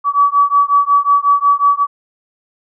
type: beating tone pair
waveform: sine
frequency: 1140 / 1145.5 Hz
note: C#6 / D6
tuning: +48 / -44 cents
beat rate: 5.5 Hz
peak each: -12 dBFS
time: 0.04-1.87 s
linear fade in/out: 50 ms
effects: none

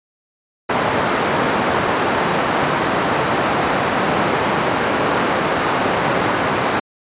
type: band-pass noise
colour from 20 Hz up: white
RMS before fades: -18 dBFS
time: 0.69-6.8 s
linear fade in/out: 10 ms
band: 130 to 1200 Hz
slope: 12 dB/octave
effects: resampled to 8000 Hz

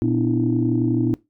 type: tone cluster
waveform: sine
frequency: 119.3 / 251.2 / 298.7 / 330.1 Hz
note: A#2 / B3 / D4 / E4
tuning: +41 / +30 / +29 / +2 cents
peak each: -22 dBFS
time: 0.02-1.14 s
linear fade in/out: 0 ms
effects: noise-tail reverb RT60 0.2 s tail -20 dB re dry + tanh soft clip ceiling -8 dBFS

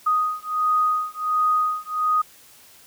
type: beating tone pair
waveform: sine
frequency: 1244.5 / 1245.9 Hz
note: D#6 / D#6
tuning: 0 / +2 cents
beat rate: 1.4 Hz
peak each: -22 dBFS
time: 0.06-2.22 s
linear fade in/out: 10 ms
effects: white hiss -50 dBFS RMS until 2.86 s

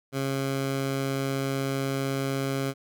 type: tone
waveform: 15% pulse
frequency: 136.1 Hz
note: C#3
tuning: 31 cents flat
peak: -20 dBFS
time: 0.12-2.74 s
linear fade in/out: 50 ms
effects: none

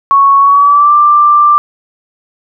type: tone with pitch glide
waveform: sine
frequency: 1108.7 to 1181.4 Hz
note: C#6 to D6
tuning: 0 to +10 cents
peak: -3 dBFS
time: 0.11-1.58 s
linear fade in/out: 0 ms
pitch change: +110 cents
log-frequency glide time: 0.39-0.94 s
effects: none

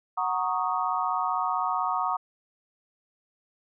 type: chord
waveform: sine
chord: D# minor seventh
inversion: first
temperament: equal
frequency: 740 / 932.3 / 1108.7 / 1244.5 Hz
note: F#5 / A#5 / C#6 / D#6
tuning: 0 / 0 / 0 / 0 cents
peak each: -30 dBFS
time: 0.17-2.17 s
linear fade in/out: 10 ms
effects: none

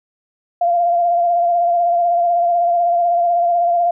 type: tone with vibrato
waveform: sine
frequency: 693 Hz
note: F5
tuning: 14 cents flat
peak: -12 dBFS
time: 0.61-3.91 s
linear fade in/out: 5 ms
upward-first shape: sine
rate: 16 Hz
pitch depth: 32 cents each way
effects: none

